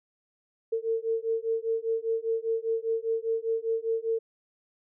sine beating tone pair, 449.7 / 454.7 Hz, A4 / A#4, +38 / -43 cents, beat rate 5 Hz, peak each -29 dBFS, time 0.72-4.19 s, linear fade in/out 10 ms, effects none

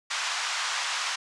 pink band-pass noise, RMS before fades -30 dBFS, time 0.1-1.16 s, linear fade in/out 10 ms, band 950 to 7100 Hz, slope 24 dB/octave, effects resampled to 24000 Hz

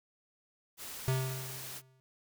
white noise, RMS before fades -44 dBFS, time 0.77-1.82 s, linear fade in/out 50 ms
square tone with exponential decay, 130.8 Hz, C3, in tune, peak -27 dBFS, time 1.08-2 s, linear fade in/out 0 ms, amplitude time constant 200 ms
effects none

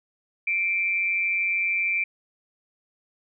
sine tone with amplitude modulation, 2349 Hz, D7, in tune, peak -19 dBFS, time 0.47-2.04 s, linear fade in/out 5 ms, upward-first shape sine, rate 187 Hz, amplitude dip 55%, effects none

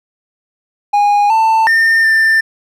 triangle tone with pitch steps, 821 / 890 / 1811 / 1786 Hz, G#5 / A5 / A6 / A6, -20 / +20 / +49 / +25 cents, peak -6 dBFS, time 0.93-2.41 s, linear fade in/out 10 ms, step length 370 ms, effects none

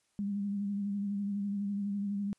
sine tone with vibrato, 201.4 Hz, G3, 47 cents sharp, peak -31 dBFS, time 0.19-2.33 s, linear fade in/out 0 ms, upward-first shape sine, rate 12 Hz, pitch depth 33 cents each way, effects white hiss -75 dBFS RMS until 2.38 s + resampled to 24000 Hz

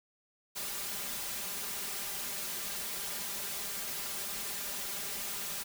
white noise with comb filter, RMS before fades -38 dBFS, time 0.55-5.64 s, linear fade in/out 20 ms, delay 5 ms, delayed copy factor +0.8, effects none

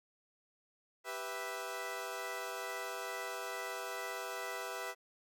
15% pulse chord, E minor, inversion first, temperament equal, 392 / 493.9 / 659.3 Hz, G4 / B4 / E5, 0 / 0 / 0 cents, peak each -39 / -37 / -37 dBFS, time 1.04-4.95 s, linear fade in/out 50 ms, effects none

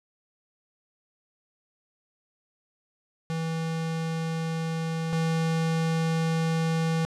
square tone pair in turn, 162.8 / 162.8 Hz, E3 / E3, -21 / -21 cents, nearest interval unison, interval 0 cents, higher neither, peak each -28 / -24 dBFS, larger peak second, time 3.3-5.13 / 5.13-7.05 s, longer second, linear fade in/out 0 ms, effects low-pass 8000 Hz 12 dB/octave

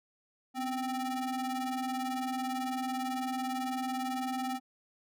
square ring-modulated tone, 263 Hz, C4, 9 cents sharp, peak -30 dBFS, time 0.54-4.6 s, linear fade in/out 50 ms, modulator 517 Hz, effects none

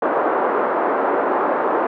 pink band-pass noise, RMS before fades -19 dBFS, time 0.02-1.87 s, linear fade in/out 5 ms, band 340 to 1300 Hz, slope 24 dB/octave, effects none

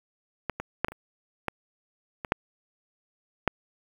clicks, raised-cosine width 0.5 ms, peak -13 / -17 / -8 / -17 / -26 / -12 / -18 / -6 / -6 dBFS, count 9, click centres 0.497 / 0.6 / 0.846 / 0.884 / 0.92 / 1.483 / 2.248 / 2.321 / 3.477 s, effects 7-bit

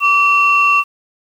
sine tone pair together, 1157 / 2717 Hz, D6 / F7, -26 / -48 cents, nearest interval octave + minor third, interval 1478 cents, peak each -11 dBFS, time 0-0.84 s, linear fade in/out 50 ms, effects tanh soft clip ceiling -2 dBFS + 7-bit

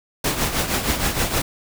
pink noise with tremolo, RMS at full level -19 dBFS, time 0.24-1.42 s, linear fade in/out 5 ms, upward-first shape triangle, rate 6.4 Hz, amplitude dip 70%, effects none

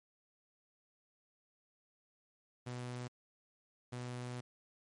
sawtooth tone bursts at uneven times, 123.47 Hz, B2, in tune, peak -37 dBFS, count 2, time 2.66-3.08 / 3.92-4.41 s, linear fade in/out 10 ms, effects MP3 48 kbps

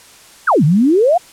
sine exponential two-way sweep, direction down then up, 1711 to 139 to 747 Hz, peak -8 dBFS, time 0.47-1.18 s, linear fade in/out 10 ms, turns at 0.64 s, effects white hiss -42 dBFS RMS until 1.32 s + low-pass 10000 Hz 12 dB/octave

